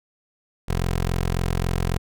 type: tone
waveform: 15% pulse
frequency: 43.65 Hz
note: F1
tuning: in tune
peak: -15 dBFS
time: 0.68-1.98 s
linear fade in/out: 10 ms
effects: none